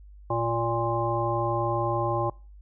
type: harmonic tone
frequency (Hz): 116.5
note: A#2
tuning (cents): -1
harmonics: 1 / 3 / 5 / 7 / 9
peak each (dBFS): -30 / -30 / -30 / -30 / -30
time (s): 0.3-2.3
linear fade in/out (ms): 5
effects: noise-tail reverb RT60 0.4 s tail -25 dB re dry + added 50 Hz sine -45 dBFS peak until 2.61 s